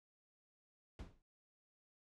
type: noise with exponential decay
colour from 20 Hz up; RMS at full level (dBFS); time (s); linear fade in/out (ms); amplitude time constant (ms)
brown; -42; 0.99-1.22; 2; 50
effects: low-pass 7000 Hz 12 dB/octave